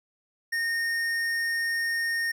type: tone with tanh clipping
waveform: triangle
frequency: 1841 Hz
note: A#6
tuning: 22 cents flat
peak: -27 dBFS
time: 0.52-2.32 s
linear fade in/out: 10 ms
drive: 17 dB
effects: none